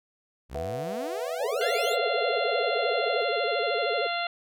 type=exponential sweep; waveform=sawtooth; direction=up; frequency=58.27 to 4186 Hz; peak=-31 dBFS; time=0.49-1.97 s; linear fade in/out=50 ms
type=chord; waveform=sine; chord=B suspended fourth; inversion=none; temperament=equal; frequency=493.9 / 659.3 / 740 Hz; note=B4 / E5 / F#5; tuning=0 / 0 / 0 cents; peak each=-34 / -34 / -39 dBFS; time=0.55-3.22 s; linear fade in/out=0 ms
type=tone with vibrato; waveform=sine; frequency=493.9 Hz; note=B4; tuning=in tune; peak=-27 dBFS; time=1.4-4.07 s; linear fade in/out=5 ms; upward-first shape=sine; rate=13 Hz; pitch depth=280 cents each way
type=harmonic tone; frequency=692 Hz; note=F5; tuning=16 cents flat; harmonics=1 / 2 / 3 / 4 / 5 / 6; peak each=-30 / -33 / -35 / -36 / -37 / -38 dBFS; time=1.61-4.27 s; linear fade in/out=2 ms
effects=none